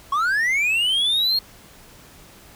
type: linear sweep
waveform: triangle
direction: up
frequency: 1077 to 4298 Hz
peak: -16 dBFS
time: 0.12-1.39 s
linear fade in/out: 5 ms
effects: pink hiss -47 dBFS RMS until 2.55 s